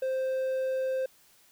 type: tone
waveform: triangle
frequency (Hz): 523.3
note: C5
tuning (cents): 0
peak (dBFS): -25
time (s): 0.02-1.06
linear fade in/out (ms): 5
effects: white hiss -61 dBFS RMS until 1.51 s